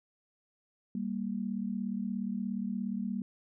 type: tone pair together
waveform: sine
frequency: 196.7 / 233.7 Hz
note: G3 / A#3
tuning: +6 / +5 cents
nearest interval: minor third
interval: 299 cents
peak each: -34 / -35 dBFS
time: 0.95-3.22 s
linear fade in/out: 2 ms
effects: none